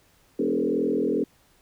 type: tone with frequency modulation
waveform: sine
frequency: 349.2 Hz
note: F4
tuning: in tune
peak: -21 dBFS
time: 0.39-1.24 s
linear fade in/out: 5 ms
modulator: 42.2 Hz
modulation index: 2.9
effects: pink hiss -61 dBFS RMS until 1.61 s